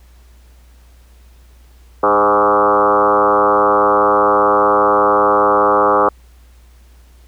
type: tone with frequency modulation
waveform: sine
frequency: 830.6 Hz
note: G#5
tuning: in tune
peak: -9 dBFS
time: 2.03-6.09 s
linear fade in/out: 5 ms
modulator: 105 Hz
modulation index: 4.4
effects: added 60 Hz sine -42 dBFS peak until 7.27 s + pink hiss -54 dBFS RMS until 7.27 s